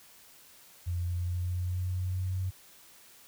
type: tone with pitch glide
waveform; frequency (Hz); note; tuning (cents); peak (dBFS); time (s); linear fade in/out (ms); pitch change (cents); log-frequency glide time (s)
sine; 87.5 to 93.24; F2 to F#2; +4 to +14; -29; 0.86-2.51; 20; +110; 1.03-2.39
effects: white hiss -56 dBFS RMS until 3.27 s